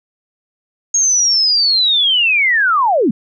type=linear sweep; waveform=sine; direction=down; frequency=6590 to 185 Hz; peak=-10 dBFS; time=0.94-3.11 s; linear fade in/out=5 ms; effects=none